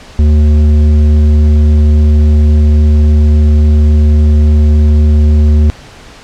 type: tone with tanh clipping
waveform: sine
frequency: 75.3 Hz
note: D2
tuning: 44 cents sharp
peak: -5 dBFS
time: 0.19-5.7 s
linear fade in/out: 0 ms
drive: 10 dB
effects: pink hiss -34 dBFS RMS until 6.23 s + low-pass 6000 Hz 12 dB/octave